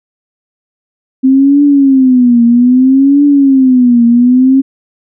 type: tone with vibrato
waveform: sine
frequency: 260 Hz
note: C4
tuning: 11 cents flat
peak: -3 dBFS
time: 1.23-4.62 s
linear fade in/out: 20 ms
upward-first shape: triangle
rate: 0.62 Hz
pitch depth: 190 cents each way
effects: none